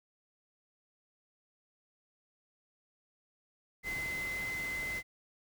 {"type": "tone in noise", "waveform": "sine", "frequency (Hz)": 2050, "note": "C7", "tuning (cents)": -36, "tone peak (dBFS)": -35, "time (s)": [3.83, 5.03], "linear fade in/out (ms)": 50, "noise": "pink", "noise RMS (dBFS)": -45, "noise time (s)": [3.83, 5.03], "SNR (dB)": 7, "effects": []}